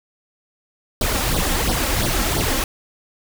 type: noise with flanger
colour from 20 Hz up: pink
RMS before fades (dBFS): -20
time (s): 1.01-2.64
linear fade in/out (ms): 2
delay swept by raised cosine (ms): 0.2 to 3.8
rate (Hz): 2.9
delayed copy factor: +0.85
effects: none